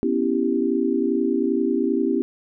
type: chord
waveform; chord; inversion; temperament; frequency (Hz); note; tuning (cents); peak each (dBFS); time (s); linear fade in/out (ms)
sine; C# half-diminished seventh; third; equal; 246.9 / 277.2 / 329.6 / 392; B3 / C#4 / E4 / G4; 0 / 0 / 0 / 0; -24; 0.03-2.22; 0
effects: none